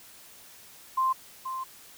sine tone pair in turn, 1046.5 / 1046.5 Hz, C6 / C6, 0 / 0 cents, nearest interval unison, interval 0 cents, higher neither, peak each -22 / -31 dBFS, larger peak first, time 0.97-1.13 / 1.45-1.64 s, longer second, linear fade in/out 10 ms, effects white hiss -51 dBFS RMS until 1.97 s

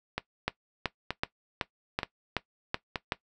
two click trains, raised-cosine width 0.3 ms, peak -14 / -11 dBFS, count 4 / 8, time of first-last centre 0.18-2.958 / 0.48-3.122 s, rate 1.08 / 2.65 Hz, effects noise-tail reverb RT60 0.1 s tail -17 dB re dry

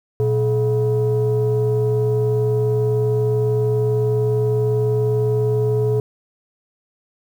sine tone pair together, 119.79 / 426.6 Hz, A#2 / G#4, +48 / +46 cents, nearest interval octave + minor seventh, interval 2198 cents, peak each -16 dBFS, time 0.2-6 s, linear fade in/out 0 ms, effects tanh soft clip ceiling -12 dBFS + 8-bit

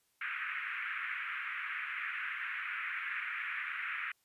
white band-pass noise, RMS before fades -39 dBFS, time 0.21-4.12 s, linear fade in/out 5 ms, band 1300 to 2400 Hz, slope 48 dB/octave, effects white hiss -75 dBFS RMS until 4.24 s + resampled to 32000 Hz

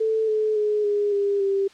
sine tone with pitch steps, 441.1 / 431 / 421.2 / 411.6 / 402.2 / 393 Hz, A4 / A4 / G#4 / G#4 / G4 / G4, +4 / -36 / +24 / -16 / +44 / +4 cents, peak -19 dBFS, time 0-1.68 s, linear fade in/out 10 ms, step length 280 ms, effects white hiss -52 dBFS RMS until 1.73 s + low-pass 5000 Hz 12 dB/octave

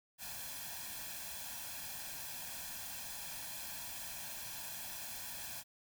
white noise with comb filter, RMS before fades -45 dBFS, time 0.18-5.64 s, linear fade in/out 50 ms, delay 1.2 ms, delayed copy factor +0.7, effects none

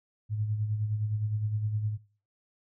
sine tone with tremolo, 106.6 Hz, G#2, 46 cents sharp, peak -25 dBFS, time 0.29-1.98 s, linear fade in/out 50 ms, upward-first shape sine, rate 9.7 Hz, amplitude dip 50%, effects noise-tail reverb RT60 0.4 s tail -19 dB re dry

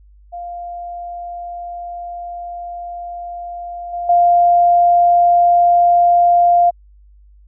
sine tone with level steps, 698.5 Hz, F5, in tune, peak -25 / -20 / -8 dBFS, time 0.32-6.71 s, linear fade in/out 20 ms, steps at 3.93 / 4.09 s, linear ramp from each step 5 ms, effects added 50 Hz sine -43 dBFS peak until 7.47 s

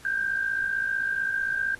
sine tone pair together, 1538 / 1593.6 Hz, G6 / G6, -33 / +28 cents, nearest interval minor second, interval 61 cents, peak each -31 / -25 dBFS, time 0.05-1.75 s, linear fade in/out 2 ms, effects pink hiss -51 dBFS RMS until 1.79 s + AAC 32 kbps

